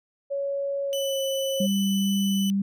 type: tone with pitch glide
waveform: sine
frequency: 558 to 539.9 Hz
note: C#5 to C#5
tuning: +11 to -46 cents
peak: -25 dBFS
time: 0.3-1.67 s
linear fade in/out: 20 ms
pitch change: -57 cents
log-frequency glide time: 0.84-1.21 s
type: tone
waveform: sawtooth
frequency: 2991 Hz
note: F#7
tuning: 18 cents sharp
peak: -27 dBFS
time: 0.93-2.5 s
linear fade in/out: 0 ms
type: tone with vibrato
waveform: sine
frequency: 196.9 Hz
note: G3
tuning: 8 cents sharp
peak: -21 dBFS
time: 1.6-2.62 s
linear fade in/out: 5 ms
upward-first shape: sine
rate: 2.2 Hz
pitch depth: 8 cents each way
effects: none